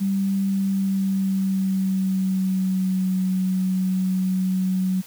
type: tone with pitch glide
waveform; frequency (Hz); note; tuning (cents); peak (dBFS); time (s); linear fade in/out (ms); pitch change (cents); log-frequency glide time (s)
sine; 195.2 to 186.6; G3 to F#3; -7 to +15; -19; 0-5.02; 20; -78; 0.44-3.11
effects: white hiss -45 dBFS RMS until 5.06 s